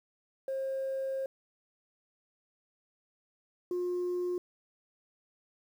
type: tone pair in turn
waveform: sine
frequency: 535 / 357.1 Hz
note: C5 / F4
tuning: +38 / +39 cents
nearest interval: perfect fifth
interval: 699 cents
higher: first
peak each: -30 / -28 dBFS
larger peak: second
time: 0.48-1.26 / 3.71-4.38 s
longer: first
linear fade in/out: 2 ms
effects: tanh soft clip ceiling -28 dBFS + 10-bit